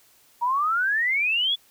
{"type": "exponential sweep", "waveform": "sine", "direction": "up", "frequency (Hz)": [932.3, 3481], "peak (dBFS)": -20, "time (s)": [0.41, 1.56], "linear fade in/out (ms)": 20, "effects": ["white hiss -58 dBFS RMS until 1.7 s"]}